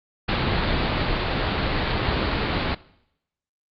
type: low-pass noise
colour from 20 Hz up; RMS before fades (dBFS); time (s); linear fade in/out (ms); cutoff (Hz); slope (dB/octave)
pink; -23; 0.28-2.75; 10; 4600; 96
effects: noise-tail reverb RT60 0.8 s tail -21 dB re dry + Opus 48 kbps

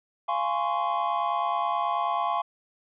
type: chord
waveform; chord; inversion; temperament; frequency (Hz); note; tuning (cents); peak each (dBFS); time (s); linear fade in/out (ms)
triangle; Db major seventh; first; just; 693 / 831.5 / 1039.4 / 1108.7; F5 / Ab5 / C6 / Db6; -14 / +2 / -12 / 0; -28; 0.28-2.42; 10
effects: resampled to 8000 Hz

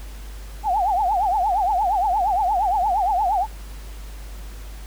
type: tone with vibrato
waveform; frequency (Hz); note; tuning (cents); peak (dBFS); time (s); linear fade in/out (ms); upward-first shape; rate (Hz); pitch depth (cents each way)
sine; 784; G5; 0; -17; 0.63-3.47; 50; triangle; 8.6; 230
effects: added 50 Hz sine -33 dBFS peak until 4.86 s + pink hiss -45 dBFS RMS until 4.86 s

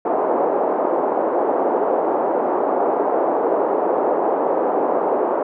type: band-pass noise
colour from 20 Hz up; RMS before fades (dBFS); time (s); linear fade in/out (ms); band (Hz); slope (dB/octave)
pink; -19; 0.05-5.43; 5; 360 to 890; 24
effects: none

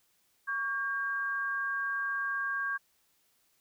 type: tone pair together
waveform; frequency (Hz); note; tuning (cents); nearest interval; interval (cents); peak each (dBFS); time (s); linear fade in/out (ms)
sine; 1125.3 / 1606; C#6 / G6; +26 / +41; tritone; 615; -36 / -31; 0.47-2.78; 20
effects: white hiss -71 dBFS RMS until 3.6 s

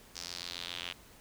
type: tone with band-pass filter sweep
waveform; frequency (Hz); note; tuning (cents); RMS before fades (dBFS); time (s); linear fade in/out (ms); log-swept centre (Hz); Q
sawtooth; 87.31; F2; 0; -42; 0.15-0.93; 10; 5500 to 3000; 3.2
effects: pink hiss -57 dBFS RMS until 1.2 s

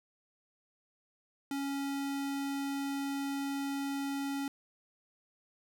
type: tone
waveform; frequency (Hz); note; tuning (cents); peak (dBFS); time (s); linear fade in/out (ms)
square; 277.8; C#4; +4; -34; 1.51-4.48; 2
effects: none

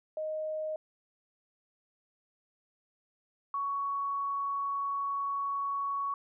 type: tone pair in turn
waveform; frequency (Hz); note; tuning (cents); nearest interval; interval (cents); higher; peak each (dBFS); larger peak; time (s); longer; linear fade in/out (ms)
sine; 622.3 / 1117.2; D#5 / C#6; 0 / +13; minor seventh; 1013; second; -32 / -30; second; 0.17-0.76 / 3.54-6.14; second; 2
effects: none

